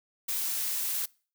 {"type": "noise", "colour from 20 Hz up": "blue", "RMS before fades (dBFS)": -31, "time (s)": [0.28, 1.06], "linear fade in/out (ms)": 10, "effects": ["noise-tail reverb RT60 0.4 s tail -24 dB re dry"]}